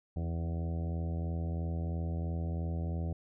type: harmonic tone with a mistuned harmonic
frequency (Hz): 83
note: E2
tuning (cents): +12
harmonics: 1 / 2 / 3 / 4 / 5 / 6 / 7 / 8 / 9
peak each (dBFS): -33 / -38 / -47 / -48 / -51 / -52 / -51 / -54 / -53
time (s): 0.16-3.13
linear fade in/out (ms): 5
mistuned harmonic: 3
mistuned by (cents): +34
effects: none